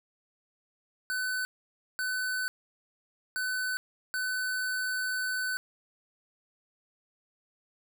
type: tone bursts at uneven times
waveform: square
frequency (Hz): 1508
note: F#6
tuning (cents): +32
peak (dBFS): -30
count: 4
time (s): 1.1-1.45 / 1.99-2.48 / 3.36-3.77 / 4.14-5.57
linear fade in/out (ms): 0
effects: none